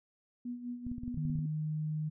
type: tone with tremolo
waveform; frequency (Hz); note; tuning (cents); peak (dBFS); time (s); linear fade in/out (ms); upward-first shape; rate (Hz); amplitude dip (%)
sine; 243.5; B3; -24; -35; 0.45-1.46; 5; sine; 5; 65
type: clicks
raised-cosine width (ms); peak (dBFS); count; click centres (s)
5; -30; 11; 0.867 / 0.916 / 0.982 / 1.035 / 1.079 / 1.144 / 1.176 / 1.253 / 1.3 / 1.356 / 1.389
type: tone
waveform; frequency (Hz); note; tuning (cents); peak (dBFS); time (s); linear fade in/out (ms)
sine; 154; D#3; -17; -32; 1.16-2.1; 20
effects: none